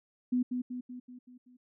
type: tone with echo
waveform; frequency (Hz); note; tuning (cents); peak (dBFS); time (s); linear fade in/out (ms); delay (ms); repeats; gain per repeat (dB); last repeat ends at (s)
sine; 249; B3; +14; -25; 0.32-0.43; 10; 190; 6; -5; 1.57
effects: none